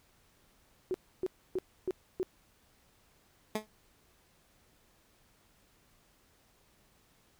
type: tone bursts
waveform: sine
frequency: 370 Hz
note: F#4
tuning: in tune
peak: -29 dBFS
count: 5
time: 0.91-2.23 s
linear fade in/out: 0 ms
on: 32 ms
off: 290 ms
type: tone with exponential decay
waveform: 15% pulse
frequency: 215.1 Hz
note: A3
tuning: 39 cents flat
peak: -22 dBFS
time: 3.55-3.67 s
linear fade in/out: 5 ms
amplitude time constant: 25 ms
effects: pink hiss -67 dBFS RMS until 7.39 s